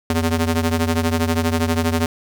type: ring-modulated tone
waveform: sawtooth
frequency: 165.2 Hz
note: E3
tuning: 4 cents sharp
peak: -10 dBFS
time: 0.1-2.06 s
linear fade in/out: 2 ms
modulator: 76.4 Hz
effects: 7-bit